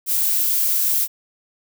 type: noise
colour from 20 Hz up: violet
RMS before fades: -19 dBFS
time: 0.06-1.08 s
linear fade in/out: 50 ms
effects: none